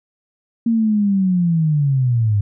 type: linear sweep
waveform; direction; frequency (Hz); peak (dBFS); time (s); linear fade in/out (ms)
sine; down; 233.1 to 99.3; -13; 0.66-2.41; 5
effects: none